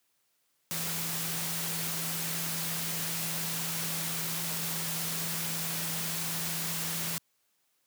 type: tone in noise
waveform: sine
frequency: 164.81 Hz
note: E3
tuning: in tune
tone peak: -39 dBFS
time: 0.71-7.18 s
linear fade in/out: 0 ms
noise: white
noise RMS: -34 dBFS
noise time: 0.71-7.18 s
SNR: -8 dB
effects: white hiss -74 dBFS RMS until 7.86 s + high-pass 100 Hz 12 dB/octave